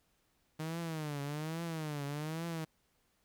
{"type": "tone with vibrato", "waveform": "sawtooth", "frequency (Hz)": 154.5, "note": "D#3", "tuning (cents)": -12, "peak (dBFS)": -33, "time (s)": [0.59, 2.65], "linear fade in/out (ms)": 10, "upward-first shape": "triangle", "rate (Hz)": 1.2, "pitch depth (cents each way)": 170, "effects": ["pink hiss -75 dBFS RMS until 3.24 s"]}